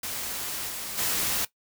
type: noise with level steps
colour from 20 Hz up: white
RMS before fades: -33 / -35 / -27 dBFS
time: 0.03-1.45 s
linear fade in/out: 5 ms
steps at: 0.68 / 0.97 s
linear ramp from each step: 20 ms
effects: noise-tail reverb RT60 0.1 s tail -17 dB re dry